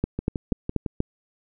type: two click trains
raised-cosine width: 3 ms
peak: -9 / -14 dBFS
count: 5 / 5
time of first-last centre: 0.04-1.004 / 0.19-0.862 s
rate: 4.15 / 5.95 Hz
effects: none